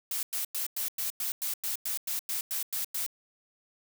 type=noise bursts; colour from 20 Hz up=blue; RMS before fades=-32 dBFS; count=14; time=0.11-3.064 s; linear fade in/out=2 ms; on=120 ms; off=98 ms; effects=none